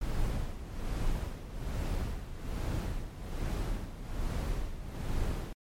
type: noise with tremolo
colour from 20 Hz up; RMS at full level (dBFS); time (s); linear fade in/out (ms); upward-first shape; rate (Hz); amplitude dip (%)
brown; -31; 0.01-5.53; 5; sine; 1.2; 70
effects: MP3 64 kbps